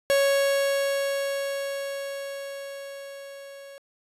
45% pulse tone with level ramp, 554.4 Hz, C#5, in tune, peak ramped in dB -18 to -42 dBFS, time 0.1-3.78 s, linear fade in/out 0 ms, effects resampled to 32000 Hz

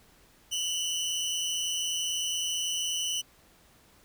25% pulse tone pair together, 2843 / 3012 Hz, F7 / F#7, +30 / +30 cents, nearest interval minor second, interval 100 cents, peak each -32 / -26 dBFS, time 0.51-3.22 s, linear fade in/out 20 ms, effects pink hiss -60 dBFS RMS until 4.04 s

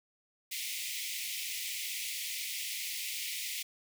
pink high-pass noise, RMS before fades -38 dBFS, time 0.51-3.63 s, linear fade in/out 10 ms, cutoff 2000 Hz, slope 96 dB/octave, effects none

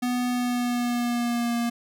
square tone with pitch glide, 246.9 to 235.9 Hz, B3 to A#3, 0 to +21 cents, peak -24 dBFS, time 0.02-1.7 s, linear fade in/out 10 ms, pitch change -79 cents, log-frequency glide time 0.3-1.56 s, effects none

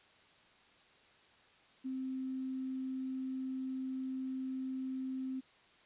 triangle tone with tanh clipping, 261.6 Hz, C4, in tune, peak -36 dBFS, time 1.84-5.41 s, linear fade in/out 20 ms, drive 3 dB, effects white hiss -64 dBFS RMS until 5.85 s + resampled to 8000 Hz

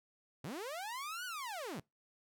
sawtooth linear two-way sweep, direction up then down, 113.9 to 1517 to 113.9 Hz, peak -37 dBFS, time 0.44-1.8 s, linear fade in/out 5 ms, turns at 1.25 s, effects noise-tail reverb RT60 0.2 s tail -23 dB re dry

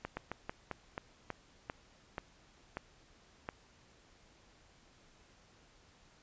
slowing click train, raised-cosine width 0.5 ms, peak -23 dBFS, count 11, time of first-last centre 0.05-3.489 s, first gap 120 ms, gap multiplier 1.22, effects pink hiss -64 dBFS RMS until 6.22 s + resampled to 16000 Hz

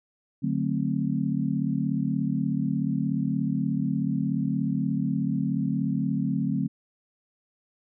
sine chord, D dominant seventh, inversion none, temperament just, 146.83 / 183.54 / 220.2 / 264.3 Hz, D3 / F#3 / A3 / C4, 0 / -14 / +2 / +18 cents, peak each -29 dBFS, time 0.42-6.68 s, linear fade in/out 20 ms, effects none

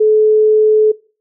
sine tone, 430.5 Hz, A4, 38 cents flat, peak -7 dBFS, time 0-0.92 s, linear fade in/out 10 ms, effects noise-tail reverb RT60 0.4 s tail -22 dB re dry

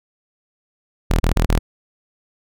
sawtooth tone bursts, 40.69 Hz, E1, 22 cents flat, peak -10 dBFS, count 4, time 1.1-1.59 s, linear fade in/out 10 ms, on 100 ms, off 30 ms, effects none

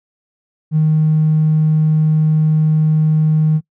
triangle tone with tanh clipping, 155.56 Hz, D#3, in tune, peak -9 dBFS, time 0.71-3.61 s, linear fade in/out 50 ms, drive 1 dB, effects noise-tail reverb RT60 0.1 s tail -23 dB re dry

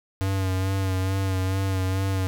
square tone with vibrato, 95.2 Hz, F#2, 50 cents sharp, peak -23 dBFS, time 0.21-2.27 s, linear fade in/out 0 ms, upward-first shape sine, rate 2.3 Hz, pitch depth 33 cents each way, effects none

